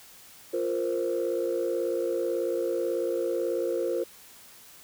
sine chord, F suspended fourth, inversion none, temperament just, 349.2 / 465.6 / 523.8 Hz, F4 / Bb4 / C5, 0 / -2 / +2 cents, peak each -29 dBFS, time 0.53-4.04 s, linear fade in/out 10 ms, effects tanh soft clip ceiling -19 dBFS + white hiss -51 dBFS RMS until 4.83 s

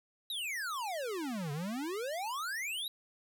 square exponential two-way sweep, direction down then up, 3951 to 138.59 to 3951 Hz, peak -36 dBFS, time 0.3-2.88 s, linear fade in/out 2 ms, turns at 1.52 s, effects none

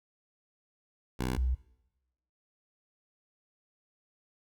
10% pulse / sine tone pair in turn, 63 / 63 Hz, B1 / B1, +35 / +35 cents, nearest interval unison, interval 0 cents, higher neither, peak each -22 / -26 dBFS, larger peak first, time 1.19-1.37 / 1.37-1.55 s, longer neither, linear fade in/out 10 ms, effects noise-tail reverb RT60 0.9 s tail -21 dB re dry

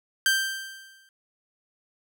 sawtooth tone with exponential decay, 1570 Hz, G6, 2 cents sharp, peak -14 dBFS, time 0.26-1.09 s, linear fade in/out 1 ms, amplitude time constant 180 ms, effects none

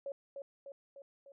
sine tone with echo, 555 Hz, C#5, 2 cents sharp, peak -37 dBFS, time 0.06-0.12 s, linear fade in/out 2 ms, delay 300 ms, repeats 4, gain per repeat -4 dB, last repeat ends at 1.32 s, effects none

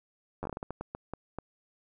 slowing click train, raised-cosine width 1 ms, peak -22 dBFS, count 13, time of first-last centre 0.43-1.386 s, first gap 10 ms, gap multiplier 1.34, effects none

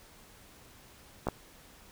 clicks, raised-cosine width 1 ms, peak -17 / -16 dBFS, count 2, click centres 1.27 / 1.286 s, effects pink hiss -56 dBFS RMS until 1.91 s

